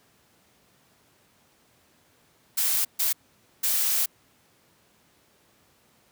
blue noise bursts at uneven times, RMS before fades -24 dBFS, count 3, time 2.57-2.85 / 2.99-3.13 / 3.63-4.06 s, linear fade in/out 10 ms, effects pink hiss -62 dBFS RMS until 6.11 s + high-pass 100 Hz 12 dB/octave

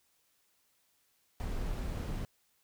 brown noise, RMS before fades -36 dBFS, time 1.4-2.25 s, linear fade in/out 0 ms, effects white hiss -73 dBFS RMS until 2.63 s

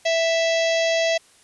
harmonic tone, 659.3 Hz, E5, in tune, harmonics 1 / 3 / 4 / 5 / 6 / 7 / 8 / 9 / 10, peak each -19 / -27 / -29 / -30 / -34 / -35 / -35 / -38 / -36 dBFS, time 0.05-1.18 s, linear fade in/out 10 ms, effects white hiss -54 dBFS RMS until 1.43 s + resampled to 24000 Hz

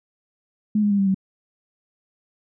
sine tone with pitch steps, 211.6 / 206.3 / 201.1 / 196.07 / 191.15 Hz, G#3 / G#3 / G3 / G3 / G3, +33 / -11 / +44 / +1 / -43 cents, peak -16 dBFS, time 0.75-1.145 s, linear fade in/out 5 ms, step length 79 ms, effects none

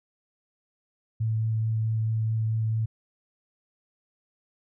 sine tone with vibrato, 110.9 Hz, A2, 14 cents sharp, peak -23 dBFS, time 1.2-2.86 s, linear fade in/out 10 ms, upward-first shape sine, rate 4.6 Hz, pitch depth 9 cents each way, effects none

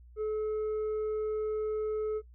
triangle tone with tanh clipping, 430 Hz, A4, 40 cents flat, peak -30 dBFS, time 0.16-2.22 s, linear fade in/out 50 ms, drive 8 dB, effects noise-tail reverb RT60 0.1 s tail -21 dB re dry + added 60 Hz sine -51 dBFS peak until 2.34 s

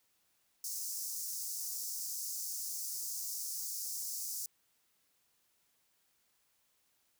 pink high-pass noise, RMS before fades -40 dBFS, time 0.64-4.46 s, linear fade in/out 2 ms, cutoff 5200 Hz, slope 48 dB/octave, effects white hiss -75 dBFS RMS until 7.19 s

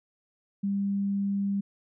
sine tone, 199 Hz, G3, 26 cents sharp, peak -25 dBFS, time 0.63-1.61 s, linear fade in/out 10 ms, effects none

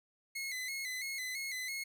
sawtooth tone with vibrato, 2093 Hz, C7, in tune, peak -34 dBFS, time 0.35-1.84 s, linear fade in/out 10 ms, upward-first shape square, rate 3 Hz, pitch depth 62 cents each way, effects none

